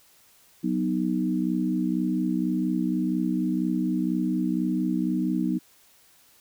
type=chord; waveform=sine; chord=B major; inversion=second; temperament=equal; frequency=185 / 246.9 / 311.1 Hz; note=F#3 / B3 / D#4; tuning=0 / 0 / 0 cents; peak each=-27 dBFS; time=0.63-5.59 s; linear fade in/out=20 ms; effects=white hiss -58 dBFS RMS until 6.4 s